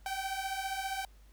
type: beating tone pair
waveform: sawtooth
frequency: 765 / 780 Hz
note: G5 / G5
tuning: -42 / -9 cents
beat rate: 15 Hz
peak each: -34 / -33 dBFS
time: 0.06-1.05 s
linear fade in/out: 2 ms
effects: added 50 Hz sine -54 dBFS peak until 1.32 s + pink hiss -67 dBFS RMS until 1.32 s